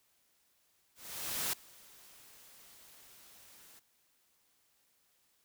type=noise with ADSR envelope; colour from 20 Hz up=white; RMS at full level=-34 dBFS; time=0.95-3.8 s; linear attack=580 ms; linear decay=5 ms; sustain=-24 dB; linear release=16 ms; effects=white hiss -73 dBFS RMS until 5.44 s